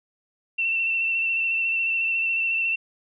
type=tone with vibrato; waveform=sine; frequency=2692 Hz; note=E7; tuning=36 cents sharp; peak=-21 dBFS; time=0.58-2.76 s; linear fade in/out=10 ms; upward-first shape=square; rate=14 Hz; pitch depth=19 cents each way; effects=none